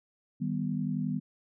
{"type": "chord", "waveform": "sine", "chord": "Eb augmented", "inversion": "none", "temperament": "equal", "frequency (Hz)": [155.56, 196, 246.9], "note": ["Eb3", "G3", "B3"], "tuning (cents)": [0, 0, 0], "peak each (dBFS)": -33, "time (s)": [0.4, 1.2], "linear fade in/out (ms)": 20, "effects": []}